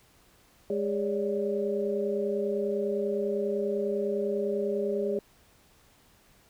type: tone cluster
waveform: sine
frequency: 206.7 / 407.1 / 562 / 592 Hz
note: G#3 / G#4 / C#5 / D5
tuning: -8 / -35 / +24 / +14 cents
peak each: -34 / -28 / -34 / -37 dBFS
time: 0.7-5.19 s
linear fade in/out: 2 ms
effects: pink hiss -61 dBFS RMS until 6.49 s